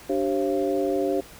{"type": "tone cluster", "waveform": "sine", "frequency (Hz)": [293.3, 388.2, 536, 683], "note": ["D4", "G4", "C5", "F5"], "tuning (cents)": [-2, -17, 42, -39], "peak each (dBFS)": [-27, -25, -27, -31], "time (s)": [0.09, 1.21], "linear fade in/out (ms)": 10, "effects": ["pink hiss -46 dBFS RMS until 1.39 s"]}